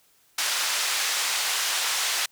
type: band-pass noise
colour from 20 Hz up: white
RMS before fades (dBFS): -26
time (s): 0.38-2.26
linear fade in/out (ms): 5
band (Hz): 890 to 6600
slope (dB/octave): 12
effects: white hiss -62 dBFS RMS until 2.31 s